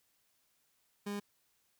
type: tone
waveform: 30% pulse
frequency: 203.7 Hz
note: G#3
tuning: 33 cents flat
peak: -34 dBFS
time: 1.06-1.2 s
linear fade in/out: 10 ms
effects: white hiss -75 dBFS RMS until 1.79 s